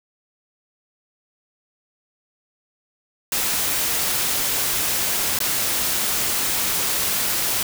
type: noise with dropouts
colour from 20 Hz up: white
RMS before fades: -22 dBFS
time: 3.32-7.63 s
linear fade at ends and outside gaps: 2 ms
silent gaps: 5.389-5.403 s
effects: none